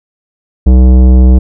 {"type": "tone with tanh clipping", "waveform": "sine", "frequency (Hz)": 63.3, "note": "B1", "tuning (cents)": 43, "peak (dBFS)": -3, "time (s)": [0.66, 1.39], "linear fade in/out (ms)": 10, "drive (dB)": 15, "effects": []}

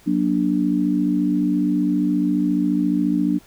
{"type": "chord", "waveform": "sine", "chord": "Gb augmented", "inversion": "none", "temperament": "equal with one note detuned", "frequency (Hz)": [185, 239.2, 293.7], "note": ["Gb3", "Bb3", "D4"], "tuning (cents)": [0, 45, 0], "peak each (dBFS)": [-22, -23, -19], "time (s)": [0.06, 3.39], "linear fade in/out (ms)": 20, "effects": ["pink hiss -51 dBFS RMS until 3.46 s"]}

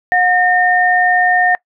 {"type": "tone pair together", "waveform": "sine", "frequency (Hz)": [724.3, 1824], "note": ["F#5", "A#6"], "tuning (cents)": [-37, -38], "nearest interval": "octave + major third", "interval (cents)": 1599, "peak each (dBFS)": -12, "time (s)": [0.12, 1.55], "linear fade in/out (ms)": 0, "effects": ["noise-tail reverb RT60 0.1 s tail -23 dB re dry"]}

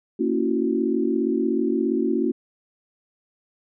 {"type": "chord", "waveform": "sine", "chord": "F# dominant seventh", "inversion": "first", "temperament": "just", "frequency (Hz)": [231.2, 277.5, 333, 370], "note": ["A#3", "C#4", "E4", "F#4"], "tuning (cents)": [-14, 2, 18, 0], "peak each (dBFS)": -25, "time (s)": [0.19, 2.32], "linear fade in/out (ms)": 10, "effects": []}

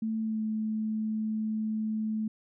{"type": "tone with pitch glide", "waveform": "sine", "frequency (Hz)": [221.1, 217.4], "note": ["A3", "A3"], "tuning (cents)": [9, -21], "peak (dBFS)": -28, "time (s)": [0.02, 2.28], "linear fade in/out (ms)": 5, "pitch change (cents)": -30, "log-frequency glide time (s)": [0.21, 0.42], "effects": []}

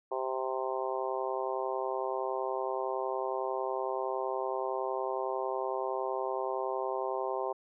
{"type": "harmonic tone", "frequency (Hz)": 130.81, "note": "C3", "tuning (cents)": 0, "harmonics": [3, 4, 5, 6, 7, 8], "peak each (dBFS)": [-36, -37, -38, -39, -39, -40], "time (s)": [0.11, 7.53], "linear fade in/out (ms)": 10, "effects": []}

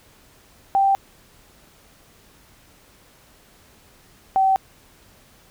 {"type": "tone pair in turn", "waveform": "sine", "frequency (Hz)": [784, 768.3], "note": ["G5", "G5"], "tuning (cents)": [0, -35], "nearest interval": "unison", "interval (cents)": 35, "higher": "first", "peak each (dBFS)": [-14, -14], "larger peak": "neither", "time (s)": [[0.75, 0.95], [4.36, 4.56]], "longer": "neither", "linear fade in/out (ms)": 0, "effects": ["pink hiss -53 dBFS RMS until 5.5 s"]}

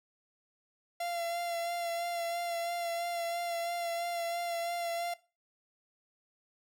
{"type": "tone with vibrato", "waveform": "45% pulse", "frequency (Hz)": 686, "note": "F5", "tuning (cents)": -31, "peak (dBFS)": -33, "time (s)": [1, 5.14], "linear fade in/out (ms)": 5, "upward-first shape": "sine", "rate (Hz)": 3, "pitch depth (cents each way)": 23, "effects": ["noise-tail reverb RT60 0.3 s tail -18 dB re dry"]}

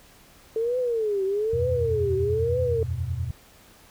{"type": "tone with vibrato", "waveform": "sine", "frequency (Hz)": 440, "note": "A4", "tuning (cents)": 0, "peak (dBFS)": -22, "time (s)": [0.56, 2.83], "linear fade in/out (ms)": 2, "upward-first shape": "triangle", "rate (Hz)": 1.1, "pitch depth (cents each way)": 260}
{"type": "chord", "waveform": "sine", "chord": "E suspended second", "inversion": "none", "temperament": "equal", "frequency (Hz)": [82.41, 92.5, 123.47], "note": ["E2", "F#2", "B2"], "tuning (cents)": [0, 0, 0], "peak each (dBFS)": [-30, -30, -30], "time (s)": [1.53, 3.31], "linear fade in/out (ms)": 5}
{"effects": ["pink hiss -53 dBFS RMS until 3.9 s"]}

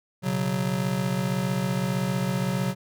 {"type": "chord", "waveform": "square", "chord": "B suspended second", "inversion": "none", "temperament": "just", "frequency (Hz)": [123.47, 138.9, 185.21], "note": ["B2", "C#3", "F#3"], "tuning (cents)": [0, 4, 2], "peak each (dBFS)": [-32, -30, -27], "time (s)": [0.22, 2.75], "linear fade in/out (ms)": 50, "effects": []}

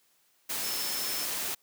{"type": "tone in noise", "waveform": "sine", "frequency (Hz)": 5280, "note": "E8", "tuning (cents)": 2, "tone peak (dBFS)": -36, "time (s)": [0.63, 1.25], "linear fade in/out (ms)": 10, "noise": "white", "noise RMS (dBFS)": -33, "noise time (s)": [0.49, 1.55], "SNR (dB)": -6, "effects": ["white hiss -68 dBFS RMS until 1.62 s", "high-pass 150 Hz 12 dB/octave"]}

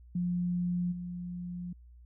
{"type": "tone with level steps", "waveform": "sine", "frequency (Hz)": 176.9, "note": "F3", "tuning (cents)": 23, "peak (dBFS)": [-28, -36], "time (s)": [0.15, 1.73], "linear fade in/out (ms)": 5, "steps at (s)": 0.91, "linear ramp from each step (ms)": 20, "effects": ["added 60 Hz sine -51 dBFS peak until 2.05 s"]}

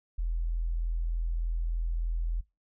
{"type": "tone", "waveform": "sine", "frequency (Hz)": 41.67, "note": "E1", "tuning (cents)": 19, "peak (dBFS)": -27, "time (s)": [0.18, 2.41], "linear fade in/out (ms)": 10, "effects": ["noise-tail reverb RT60 0.2 s tail -20 dB re dry"]}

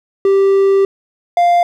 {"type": "tone pair in turn", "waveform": "triangle", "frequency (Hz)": [391.5, 697.6], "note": ["G4", "F5"], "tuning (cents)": [-2, -2], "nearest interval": "minor seventh", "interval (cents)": 1000, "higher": "second", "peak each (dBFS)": -6, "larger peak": "neither", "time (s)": [[0.25, 0.85], [1.37, 1.63]], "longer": "first", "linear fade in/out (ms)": 2, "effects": []}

